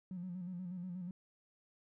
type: tone with vibrato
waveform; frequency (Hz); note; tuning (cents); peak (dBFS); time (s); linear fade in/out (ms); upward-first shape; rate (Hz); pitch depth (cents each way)
triangle; 180; F#3; -47; -37; 0.11-1.11; 2; square; 8.3; 53
effects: tanh soft clip ceiling -38 dBFS

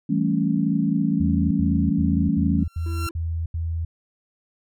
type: chord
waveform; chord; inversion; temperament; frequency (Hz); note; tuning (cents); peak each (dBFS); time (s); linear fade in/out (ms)
sine; A dominant seventh; second; equal; 164.81 / 196 / 220 / 277.2; E3 / G3 / A3 / C#4; 0 / 0 / 0 / 0; -24; 0.09-2.64; 10
type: tone bursts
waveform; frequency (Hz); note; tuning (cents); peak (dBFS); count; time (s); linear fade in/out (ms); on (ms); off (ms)
sine; 82.41; E2; 0; -23; 7; 1.2-3.85; 5; 310; 80
type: tone with exponential growth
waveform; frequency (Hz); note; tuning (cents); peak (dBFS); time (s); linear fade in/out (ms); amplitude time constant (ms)
sawtooth; 1364; F6; -41; -23; 2.58-3.09; 2; 110
type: tone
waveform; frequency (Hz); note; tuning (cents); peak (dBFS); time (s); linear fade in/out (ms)
triangle; 333.2; E4; +19; -33; 2.86-3.11; 2
effects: none

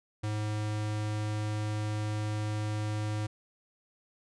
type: tone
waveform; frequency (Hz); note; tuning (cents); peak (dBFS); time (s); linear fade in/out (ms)
square; 106.3; G#2; +41; -31; 0.23-3.27; 10
effects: resampled to 22050 Hz

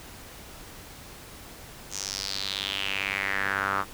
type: tone with band-pass filter sweep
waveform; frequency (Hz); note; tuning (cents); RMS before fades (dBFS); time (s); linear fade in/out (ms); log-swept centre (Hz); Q
sawtooth; 98; G2; 0; -30; 1.9-3.85; 50; 6600 to 1200; 4.3
effects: pink hiss -45 dBFS RMS until 3.93 s

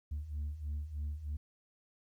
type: beating tone pair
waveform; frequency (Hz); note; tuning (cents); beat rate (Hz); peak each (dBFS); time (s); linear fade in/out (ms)
sine; 72 / 75.2; D2 / D2; -34 / +42; 3.2; -40 / -36; 0.11-1.37; 10
effects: tanh soft clip ceiling -33 dBFS + 12-bit

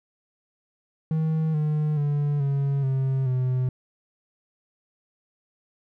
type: tone with pitch steps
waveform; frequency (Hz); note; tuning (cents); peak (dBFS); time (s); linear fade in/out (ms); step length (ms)
triangle; 158.6 / 151.88 / 145.44 / 139.27 / 133.37 / 127.71; D#3 / D#3 / D3 / C#3 / C3 / C3; +33 / -41 / -16 / +8 / +34 / -42; -19; 1.11-3.69; 2; 430
effects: none

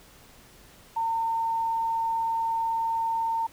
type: tone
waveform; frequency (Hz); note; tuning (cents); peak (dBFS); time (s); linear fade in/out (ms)
sine; 909; A#5; -44; -24; 0.96-3.47; 10
effects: pink hiss -53 dBFS RMS until 3.52 s

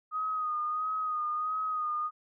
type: tone with vibrato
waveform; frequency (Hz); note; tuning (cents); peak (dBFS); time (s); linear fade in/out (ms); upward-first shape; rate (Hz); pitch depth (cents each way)
sine; 1244.5; D#6; 0; -29; 0.11-2.11; 50; sine; 1.5; 38
effects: none

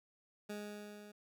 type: tone with level ramp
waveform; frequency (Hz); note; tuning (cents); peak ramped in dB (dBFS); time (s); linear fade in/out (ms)
20% pulse; 207.7; G#3; 0; -36 to -48; 0.49-1.12; 10
effects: none

